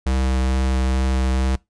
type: tone with vibrato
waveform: square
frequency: 65 Hz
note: C2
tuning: 11 cents flat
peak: -18 dBFS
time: 0.06-1.56 s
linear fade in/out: 5 ms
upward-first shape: sine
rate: 2.3 Hz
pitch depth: 9 cents each way
effects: noise-tail reverb RT60 0.2 s tail -23 dB re dry + resampled to 22050 Hz